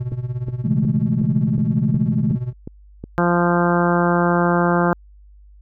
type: tone with tremolo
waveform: triangle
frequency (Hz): 123.47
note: B2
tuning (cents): 0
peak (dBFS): -17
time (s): 0-2.53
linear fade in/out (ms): 10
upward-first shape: sine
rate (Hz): 17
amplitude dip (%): 80
type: click train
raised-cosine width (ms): 3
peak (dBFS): -17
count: 9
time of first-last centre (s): 0.12-3.04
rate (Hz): 2.74
type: chord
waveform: sine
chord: A major seventh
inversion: first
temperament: equal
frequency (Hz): 138.59 / 164.81 / 207.7 / 220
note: C#3 / E3 / G#3 / A3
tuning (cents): 0 / 0 / 0 / 0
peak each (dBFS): -22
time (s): 0.64-2.36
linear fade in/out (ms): 10
type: harmonic tone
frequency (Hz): 173.9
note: F3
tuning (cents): -7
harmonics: 1 / 2 / 3 / 4 / 5 / 6 / 7 / 8 / 9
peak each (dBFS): -18 / -21 / -23 / -24 / -25 / -26 / -26 / -27 / -28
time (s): 3.18-4.93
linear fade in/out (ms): 0
effects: added 50 Hz sine -43 dBFS peak until 5.61 s